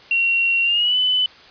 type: tone with pitch glide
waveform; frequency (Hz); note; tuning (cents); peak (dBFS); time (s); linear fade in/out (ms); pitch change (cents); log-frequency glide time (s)
sine; 2742 to 3007; F7 to F#7; -32 to +27; -15; 0.11-1.26; 2; +159; 0.63-0.97
effects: white hiss -45 dBFS RMS until 1.5 s + resampled to 11025 Hz